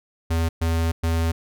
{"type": "tone bursts at uneven times", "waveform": "square", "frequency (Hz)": 82.41, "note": "E2", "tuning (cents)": 0, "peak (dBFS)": -20, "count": 3, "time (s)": [[0.3, 0.49], [0.61, 0.92], [1.03, 1.32]], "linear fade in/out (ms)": 10, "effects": []}